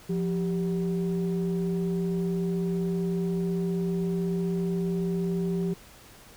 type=tone pair together; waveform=sine; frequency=174.61 / 392 Hz; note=F3 / G4; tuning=0 / 0 cents; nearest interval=octave + major second; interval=1400 cents; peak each=-25 / -29 dBFS; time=0.09-5.74 s; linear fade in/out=10 ms; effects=tanh soft clip ceiling -20 dBFS + pink hiss -51 dBFS RMS until 6.36 s